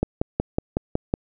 click train, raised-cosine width 2 ms, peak -7 dBFS, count 7, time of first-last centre 0.03-1.139 s, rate 5.41 Hz, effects none

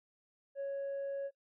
sine tone with tanh clipping, 554.4 Hz, C#5, in tune, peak -36 dBFS, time 0.55-1.31 s, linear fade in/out 50 ms, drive 1 dB, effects noise-tail reverb RT60 0.1 s tail -22 dB re dry

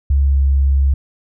sine tone with pitch glide, 69.3 to 68.46 Hz, C#2 to C#2, 0 to -21 cents, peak -10 dBFS, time 0.1-0.94 s, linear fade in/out 5 ms, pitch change -21 cents, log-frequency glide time 0.25-0.38 s, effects none

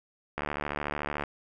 click train, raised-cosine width 0.5 ms, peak -16 dBFS, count 64, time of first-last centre 0.38-1.237 s, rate 73.5 Hz, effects none

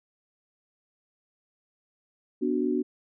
sine chord, B minor, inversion none, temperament equal, 246.9 / 293.7 / 370 Hz, B3 / D4 / F#4, 0 / 0 / 0 cents, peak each -28 dBFS, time 2.41-2.83 s, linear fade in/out 20 ms, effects none

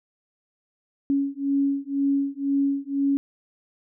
sine beating tone pair, 277.2 / 279.2 Hz, C#4 / C#4, 0 / +13 cents, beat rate 2 Hz, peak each -24 dBFS, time 1.1-3.17 s, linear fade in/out 0 ms, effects none

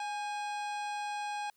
harmonic tone with a mistuned harmonic, 830.6 Hz, G#5, in tune, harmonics 1 / 2 / 3 / 4 / 5 / 6 / 7 / 9 / 10, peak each -35 / -45 / -45 / -51 / -52 / -57 / -57 / -58 / -56 dBFS, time 0-1.5 s, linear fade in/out 2 ms, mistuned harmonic 2, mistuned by -65 cents, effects white hiss -73 dBFS RMS until 1.56 s

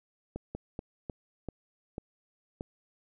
slowing click train, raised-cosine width 2 ms, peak -23 dBFS, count 7, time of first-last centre 0.36-2.609 s, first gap 190 ms, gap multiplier 1.27, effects none

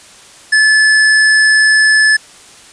square tone, 1731 Hz, A6, 29 cents flat, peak -7 dBFS, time 0.52-2.17 s, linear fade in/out 10 ms, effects white hiss -39 dBFS RMS until 2.72 s + resampled to 22050 Hz

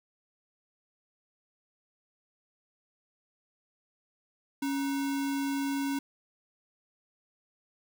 sine tone with sample-and-hold, 277.2 Hz, C#4, in tune, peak -28 dBFS, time 4.62-5.99 s, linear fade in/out 5 ms, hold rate 1225 Hz, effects none

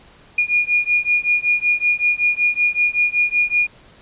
sine beating tone pair, 2433 / 2438.3 Hz, D#7 / D#7, -39 / -36 cents, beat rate 5.3 Hz, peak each -18 / -18 dBFS, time 0.38-3.67 s, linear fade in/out 5 ms, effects pink hiss -48 dBFS RMS until 4.01 s + resampled to 8000 Hz

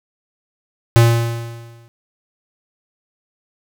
square tone with exponential decay, 116.54 Hz, A#2, in tune, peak -6 dBFS, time 0.96-1.88 s, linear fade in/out 0 ms, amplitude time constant 200 ms, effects none

